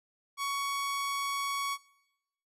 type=tone; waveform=sawtooth; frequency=1118 Hz; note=C#6; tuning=14 cents sharp; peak=-27 dBFS; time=0.37-1.78 s; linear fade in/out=50 ms; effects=noise-tail reverb RT60 0.9 s tail -21 dB re dry + resampled to 32000 Hz